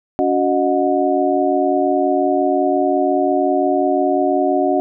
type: tone cluster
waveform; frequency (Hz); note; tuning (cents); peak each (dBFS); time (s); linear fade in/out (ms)
sine; 283.1 / 368.8 / 619 / 728; C#4 / F#4 / D#5 / F#5; +37 / -6 / -9 / -28; -19; 0.19-4.8; 0
effects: none